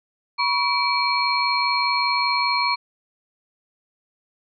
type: tone cluster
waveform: sine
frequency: 970 / 1115 / 2316 / 4276 Hz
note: B5 / C#6 / D7 / C8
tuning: -31 / +10 / -25 / +37 cents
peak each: -24 dBFS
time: 0.38-2.76 s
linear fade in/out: 20 ms
effects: none